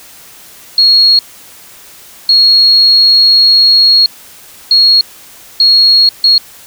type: tone bursts at uneven times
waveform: sine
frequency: 4304 Hz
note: C8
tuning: 48 cents sharp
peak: -3 dBFS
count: 5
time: 0.78-1.19 / 2.29-4.06 / 4.71-5.01 / 5.6-6.09 / 6.24-6.38 s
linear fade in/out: 2 ms
effects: white hiss -36 dBFS RMS until 6.66 s